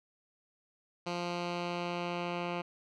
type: tone with low-pass filter sweep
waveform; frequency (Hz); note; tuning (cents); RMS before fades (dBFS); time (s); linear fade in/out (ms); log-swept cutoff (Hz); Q
10% pulse; 174.61; F3; 0; -36; 1.06-2.62; 10; 4600 to 2700; 1.4
effects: none